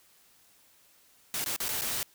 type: noise with dropouts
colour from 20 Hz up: white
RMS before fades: -32 dBFS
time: 1.34-2.03 s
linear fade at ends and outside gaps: 1 ms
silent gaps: 1.442-1.46 / 1.563-1.602 / 1.683-1.689 / 1.811-1.818 s
effects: white hiss -62 dBFS RMS until 2.14 s